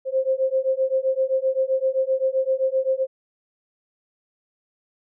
sine beating tone pair, 523.3 / 531 Hz, C5 / C5, 0 / +25 cents, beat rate 7.7 Hz, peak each -22 dBFS, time 0.05-3.07 s, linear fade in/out 50 ms, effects none

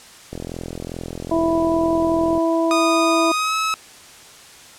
click train, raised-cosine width 2 ms, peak -16 dBFS, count 88, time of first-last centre 0.33-2.377 s, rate 42.5 Hz
harmonic tone, 329.6 Hz, E4, in tune, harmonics 1 / 2 / 3, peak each -18 / -20 / -25 dBFS, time 1.31-3.32 s, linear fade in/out 5 ms
sawtooth tone with pitch glide, 1236 to 1291.5 Hz, D#6 to E6, -12 to -36 cents, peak -15 dBFS, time 2.71-3.74 s, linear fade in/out 0 ms, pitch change +76 cents, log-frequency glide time 3.3-3.55 s
effects white hiss -43 dBFS RMS until 4.78 s + low-pass 9000 Hz 12 dB/octave

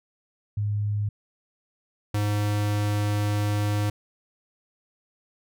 sine / square tone pair in turn, 103.83 / 103.83 Hz, G#2 / G#2, 0 / 0 cents, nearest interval unison, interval 0 cents, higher neither, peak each -23 dBFS, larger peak neither, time 0.57-1.09 / 2.14-3.9 s, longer second, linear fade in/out 5 ms, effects none

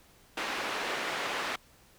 white band-pass noise, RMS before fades -34 dBFS, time 0.37-1.56 s, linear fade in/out 5 ms, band 290 to 2300 Hz, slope 12 dB/octave, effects pink hiss -60 dBFS RMS until 1.98 s

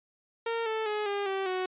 sawtooth tone with pitch steps, 460 / 440.5 / 421.8 / 403.9 / 386.8 / 370.4 Hz, A#4 / A4 / G#4 / G#4 / G4 / F#4, -23 / +2 / +27 / -48 / -23 / +2 cents, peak -25 dBFS, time 0.46-1.66 s, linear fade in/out 5 ms, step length 200 ms, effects resampled to 8000 Hz

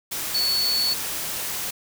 sine tone in noise, 4435 Hz, C#8, in tune, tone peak -20 dBFS, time 0.34-0.94 s, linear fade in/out 10 ms, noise white, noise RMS -29 dBFS, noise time 0.11-1.71 s, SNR +6 dB, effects none

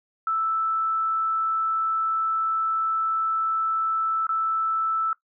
sine tone with dropouts, 1318.5 Hz, E6, in tune, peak -21 dBFS, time 0.27-5.13 s, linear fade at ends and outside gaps 2 ms, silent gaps 4.268-4.291 s, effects noise-tail reverb RT60 0.1 s tail -18 dB re dry

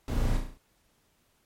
brown noise with echo, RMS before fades -30 dBFS, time 0.08-0.37 s, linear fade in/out 0 ms, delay 34 ms, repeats 6, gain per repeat -4 dB, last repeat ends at 0.574 s, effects pink hiss -69 dBFS RMS until 1.45 s + MP3 64 kbps

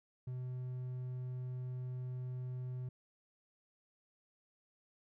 triangle tone, 126.5 Hz, B2, 42 cents sharp, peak -37 dBFS, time 0.27-2.89 s, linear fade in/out 5 ms, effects none

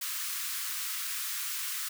white high-pass noise, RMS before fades -35 dBFS, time 0.01-1.89 s, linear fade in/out 10 ms, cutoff 1100 Hz, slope 48 dB/octave, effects none

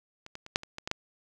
clicks, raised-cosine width 0.2 ms, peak -27 / -23 / -27 / -7 / -25 / -21 / -17 / -11 dBFS, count 8, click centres 0.264 / 0.354 / 0.464 / 0.559 / 0.634 / 0.784 / 0.875 / 0.914 s, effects none

